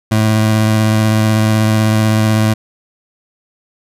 25% pulse tone with vibrato, 108.9 Hz, A2, 17 cents flat, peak -6 dBFS, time 0.11-2.54 s, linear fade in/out 10 ms, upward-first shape sine, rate 16 Hz, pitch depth 16 cents each way, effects resampled to 32000 Hz

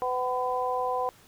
harmonic tone, 251.6 Hz, B3, 32 cents sharp, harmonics 2 / 3 / 4, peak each -30 / -30 / -30 dBFS, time 0.02-1.09 s, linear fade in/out 0 ms, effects pink hiss -56 dBFS RMS until 1.27 s

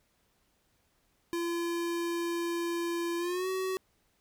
square tone with pitch glide, 341.1 to 376.3 Hz, F4 to F#4, -41 to +29 cents, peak -31 dBFS, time 1.33-3.77 s, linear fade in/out 0 ms, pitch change +170 cents, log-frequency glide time 3.18-3.48 s, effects pink hiss -72 dBFS RMS until 4.2 s

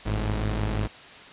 sawtooth tone pair together, 50.45 / 106.9 Hz, G#1 / A2, -49 / -49 cents, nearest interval octave + minor second, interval 1300 cents, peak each -23 / -24 dBFS, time 0.05-0.88 s, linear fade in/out 20 ms, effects white hiss -45 dBFS RMS until 1.32 s + resampled to 8000 Hz

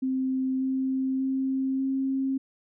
sine tone with pitch steps, 261.6 / 263.6 / 265.6 / 267.6 Hz, C4 / C4 / C4 / C4, 0 / +13 / +26 / +39 cents, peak -24 dBFS, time 0.02-2.38 s, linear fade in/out 10 ms, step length 590 ms, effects none

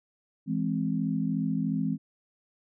sine chord, E augmented, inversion none, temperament equal, 164.81 / 207.7 / 261.6 Hz, E3 / G#3 / B#3, 0 / 0 / 0 cents, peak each -30 / -30 / -30 dBFS, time 0.46-1.98 s, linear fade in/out 50 ms, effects none

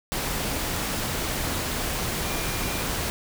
sine tone in noise, 2400 Hz, D7, 37 cents sharp, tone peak -38 dBFS, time 2.25-2.81 s, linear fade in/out 0 ms, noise pink, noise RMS -28 dBFS, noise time 0.12-3.1 s, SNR -13 dB, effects none

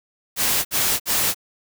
white noise bursts, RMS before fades -20 dBFS, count 3, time 0.36-1.346 s, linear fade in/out 50 ms, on 290 ms, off 58 ms, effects none

